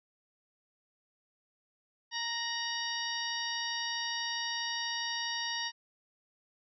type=harmonic tone with a mistuned harmonic; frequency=932.3 Hz; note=A#5; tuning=in tune; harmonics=1 / 2 / 3 / 4 / 5 / 6; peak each=-41 / -38 / -41 / -40 / -41 / -40 dBFS; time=2.11-5.72 s; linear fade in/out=50 ms; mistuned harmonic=3; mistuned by=+77 cents; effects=none